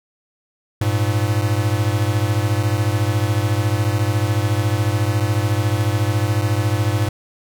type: beating tone pair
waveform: square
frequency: 101.3 / 115.3 Hz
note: G#2 / A#2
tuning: -43 / -19 cents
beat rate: 14 Hz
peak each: -19 / -21 dBFS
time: 0.81-7.09 s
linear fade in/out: 5 ms
effects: none